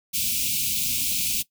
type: band-stop noise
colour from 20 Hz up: white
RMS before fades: -25 dBFS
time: 0.13-1.43 s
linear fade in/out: 20 ms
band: 270 to 2300 Hz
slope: 96 dB/octave
effects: noise-tail reverb RT60 0.1 s tail -18 dB re dry